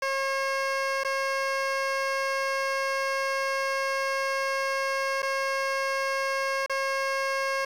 15% pulse tone with dropouts, 541 Hz, C#5, 42 cents flat, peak -19 dBFS, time 0.02-7.65 s, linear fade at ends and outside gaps 5 ms, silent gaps 1.036-1.047 / 5.221-5.228 / 6.663-6.696 s, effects low-pass 6000 Hz 12 dB/octave + 8-bit

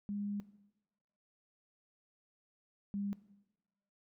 sine tone pair in turn, 203.8 / 201 Hz, G#3 / G3, -32 / +44 cents, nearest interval unison, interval 24 cents, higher first, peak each -36 / -35 dBFS, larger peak second, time 0.09-0.4 / 2.94-3.13 s, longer first, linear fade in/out 0 ms, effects noise-tail reverb RT60 1.0 s tail -17 dB re dry

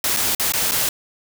white noise with dropouts, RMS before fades -20 dBFS, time 0.04-0.89 s, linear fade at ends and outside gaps 2 ms, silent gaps 0.165-0.17 / 0.35-0.397 / 0.522-0.536 / 0.712-0.718 s, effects none

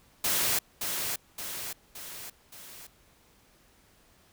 white noise with echo, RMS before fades -27 dBFS, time 0.24-0.59 s, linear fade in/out 5 ms, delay 570 ms, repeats 4, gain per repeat -5 dB, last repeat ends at 2.87 s, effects pink hiss -62 dBFS RMS until 4.32 s

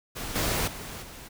pink noise with level steps, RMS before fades -35 / -27 / -39 / -44 dBFS, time 0.15-1.29 s, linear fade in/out 20 ms, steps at 0.35 / 0.67 / 1.02 s, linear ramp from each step 10 ms, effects none

